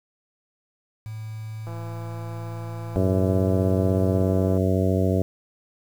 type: tone with pitch glide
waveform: sine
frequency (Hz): 109.4 to 110.42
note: A2 to A2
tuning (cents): -9 to +7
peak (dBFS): -31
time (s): 1.06-4.22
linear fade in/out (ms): 0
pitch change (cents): +16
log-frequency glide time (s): 1.18-3.81
type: click train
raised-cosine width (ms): 1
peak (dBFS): -26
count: 489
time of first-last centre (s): 1.67-4.575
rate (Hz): 168
type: harmonic tone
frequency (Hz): 94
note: F#2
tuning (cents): +28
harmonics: 1 / 2 / 3 / 4 / 5 / 6 / 7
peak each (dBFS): -22 / -25 / -27 / -28 / -29 / -30 / -30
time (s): 2.96-5.22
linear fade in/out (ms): 0
effects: 8-bit